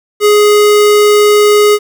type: tone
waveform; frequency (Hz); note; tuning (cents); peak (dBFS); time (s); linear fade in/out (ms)
square; 417; G#4; +7; -5; 0.2-1.79; 50
effects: 7-bit